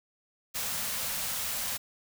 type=band-stop noise; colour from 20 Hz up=white; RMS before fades=-33 dBFS; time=0.54-1.78 s; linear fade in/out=20 ms; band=260 to 460 Hz; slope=96 dB/octave; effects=none